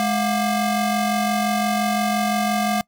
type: ring-modulated tone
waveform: 35% pulse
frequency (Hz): 466.2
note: A#4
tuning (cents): 0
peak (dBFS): -14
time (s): 0-2.81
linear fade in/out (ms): 0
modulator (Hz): 256
effects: noise-tail reverb RT60 0.1 s tail -23 dB re dry